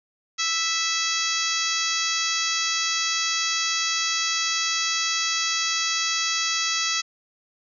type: harmonic tone with a mistuned harmonic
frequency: 659.3 Hz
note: E5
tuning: in tune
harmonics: 2 / 3 / 4 / 5 / 6 / 7 / 8 / 9 / 10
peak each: -31 / -31 / -31 / -31 / -31 / -31 / -31 / -31 / -31 dBFS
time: 0.38-7.02 s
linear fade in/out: 20 ms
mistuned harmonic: 4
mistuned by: -18 cents
effects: none